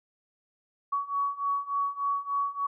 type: beating tone pair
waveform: sine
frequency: 1124 / 1127.4 Hz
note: C#6 / C#6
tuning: +24 / +29 cents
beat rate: 3.4 Hz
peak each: -31 / -29 dBFS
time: 0.92-2.67 s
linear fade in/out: 10 ms
effects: none